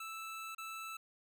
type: tone with dropouts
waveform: 25% pulse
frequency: 1318.5 Hz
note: E6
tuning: in tune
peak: -39 dBFS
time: 0-0.97 s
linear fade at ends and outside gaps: 5 ms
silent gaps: 0.549-0.581 s
effects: none